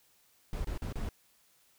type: noise with dropouts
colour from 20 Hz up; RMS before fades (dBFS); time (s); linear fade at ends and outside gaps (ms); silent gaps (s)
brown; -35; 0.53-1.09; 1; 0.645-0.671 / 0.777-0.82 / 0.925-0.956
effects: white hiss -67 dBFS RMS until 1.78 s